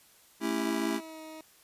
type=chord; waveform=square; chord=A dominant seventh; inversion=none; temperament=just; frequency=220 / 275 / 330 / 396 Hz; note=A3 / C#4 / E4 / G4; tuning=0 / -14 / +2 / +18 cents; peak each=-35 / -35 / -33 / -38 dBFS; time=0.4-1.01 s; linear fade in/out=50 ms
type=tone with pitch glide; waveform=20% pulse; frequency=323.9 to 315.4 Hz; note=E4 to D#4; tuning=-30 to +24 cents; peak=-38 dBFS; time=0.58-1.41 s; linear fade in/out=2 ms; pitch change=-46 cents; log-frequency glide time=0.96-1.22 s
effects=white hiss -60 dBFS RMS until 1.63 s + resampled to 32000 Hz